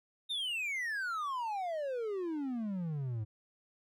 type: exponential sweep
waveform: triangle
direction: down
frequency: 3729 to 103.83 Hz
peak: -32 dBFS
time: 0.29-3.25 s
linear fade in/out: 20 ms
effects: none